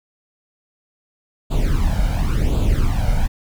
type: noise with flanger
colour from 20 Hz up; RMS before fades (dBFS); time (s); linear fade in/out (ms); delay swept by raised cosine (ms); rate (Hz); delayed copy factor
brown; -17; 1.5-3.28; 20; 0.26 to 1.36; 0.93; +0.75
effects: none